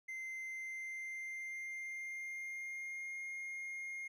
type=tone with pitch glide; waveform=triangle; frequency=2077 to 2132 Hz; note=C7 to C7; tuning=-13 to +32 cents; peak=-40 dBFS; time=0.08-4.08 s; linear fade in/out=10 ms; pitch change=+45 cents; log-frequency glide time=0.44-3.21 s; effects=none